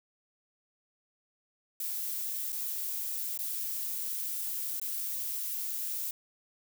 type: noise with dropouts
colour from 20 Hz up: violet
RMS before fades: -35 dBFS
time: 1.8-6.11 s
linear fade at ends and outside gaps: 2 ms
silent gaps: 2.521-2.527 / 3.376-3.389 / 4.798-4.815 s
effects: none